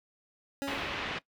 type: tone with exponential decay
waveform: 25% pulse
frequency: 278.2 Hz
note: C#4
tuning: 6 cents sharp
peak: -27 dBFS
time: 0.62-1.22 s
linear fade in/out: 0 ms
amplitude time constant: 130 ms
type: low-pass noise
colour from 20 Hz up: white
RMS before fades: -36 dBFS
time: 0.67-1.19 s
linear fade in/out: 10 ms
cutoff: 3200 Hz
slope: 24 dB/octave
effects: noise-tail reverb RT60 0.1 s tail -19 dB re dry